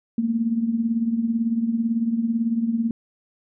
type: tone with tremolo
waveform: sine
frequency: 229.4 Hz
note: A#3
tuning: 28 cents flat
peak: -16 dBFS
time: 0.18-2.91 s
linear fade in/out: 2 ms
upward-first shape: triangle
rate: 18 Hz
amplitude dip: 75%
effects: none